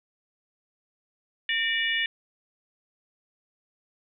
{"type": "harmonic tone with a mistuned harmonic", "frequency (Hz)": 582, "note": "D5", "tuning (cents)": -16, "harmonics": [3, 4, 5, 6], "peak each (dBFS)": [-27, -30, -29, -33], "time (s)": [1.49, 2.06], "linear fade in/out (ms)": 2, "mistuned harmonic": 3, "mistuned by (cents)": 73, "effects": []}